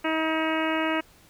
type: harmonic tone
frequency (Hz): 318.2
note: D#4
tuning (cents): +39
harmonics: 1 / 2 / 3 / 4 / 5 / 6 / 7 / 8 / 9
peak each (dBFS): -27 / -30 / -32 / -33 / -34 / -35 / -35 / -36 / -37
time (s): 0.04-1.01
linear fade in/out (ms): 10
effects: pink hiss -56 dBFS RMS until 1.29 s

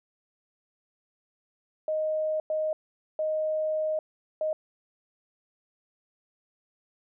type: tone bursts at uneven times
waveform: sine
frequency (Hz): 622.3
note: D#5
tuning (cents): 0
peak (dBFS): -25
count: 4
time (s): 1.88-2.4 / 2.5-2.73 / 3.19-3.99 / 4.41-4.53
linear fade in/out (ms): 2
effects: none

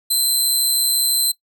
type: tone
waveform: 15% pulse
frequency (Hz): 4083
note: C8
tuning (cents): -43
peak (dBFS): -9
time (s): 0.1-1.32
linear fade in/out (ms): 10
effects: noise-tail reverb RT60 0.1 s tail -19 dB re dry

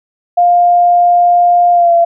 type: tone with pitch glide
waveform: sine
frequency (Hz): 703 to 682.2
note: F5 to F5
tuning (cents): +11 to -41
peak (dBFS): -5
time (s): 0.37-2.05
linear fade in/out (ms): 10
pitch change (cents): -52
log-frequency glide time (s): 1.72-1.93
effects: none

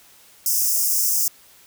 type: high-pass noise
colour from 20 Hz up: white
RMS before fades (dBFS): -20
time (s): 0.46-1.28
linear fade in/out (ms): 2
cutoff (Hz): 5100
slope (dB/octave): 96
effects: white hiss -51 dBFS RMS until 1.66 s

